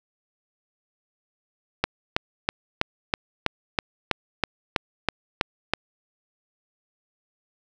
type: click train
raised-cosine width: 0.3 ms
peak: -4 dBFS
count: 13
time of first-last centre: 1.84-5.736 s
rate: 3.08 Hz
effects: none